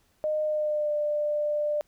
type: tone with pitch glide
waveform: sine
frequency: 613 to 595.2 Hz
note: D#5 to D5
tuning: -26 to +23 cents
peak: -24 dBFS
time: 0.24-1.81 s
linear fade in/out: 0 ms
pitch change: -51 cents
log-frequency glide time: 0.43-0.93 s
effects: pink hiss -67 dBFS RMS until 1.87 s